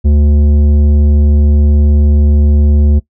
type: tone with tanh clipping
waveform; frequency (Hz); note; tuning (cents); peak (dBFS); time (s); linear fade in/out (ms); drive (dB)
triangle; 73.42; D2; 0; -7; 0.04-3; 20; 15
effects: noise-tail reverb RT60 0.1 s tail -20 dB re dry